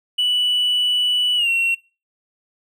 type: tone with pitch glide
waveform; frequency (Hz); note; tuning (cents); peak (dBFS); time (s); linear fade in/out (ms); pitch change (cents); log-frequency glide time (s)
triangle; 2960 to 2730; F#7 to F7; 0 to -40; -13; 0.18-1.75; 10; -140; 1.36-1.49
effects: noise-tail reverb RT60 0.3 s tail -22 dB re dry + tanh soft clip ceiling -11 dBFS